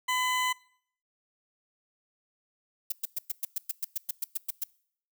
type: tone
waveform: 20% pulse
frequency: 1008 Hz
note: B5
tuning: 35 cents sharp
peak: -21 dBFS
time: 0.08-0.53 s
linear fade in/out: 10 ms
type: noise bursts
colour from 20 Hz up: violet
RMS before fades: -30 dBFS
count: 14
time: 2.9-4.638 s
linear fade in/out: 5 ms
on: 22 ms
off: 110 ms
effects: noise-tail reverb RT60 0.6 s tail -23 dB re dry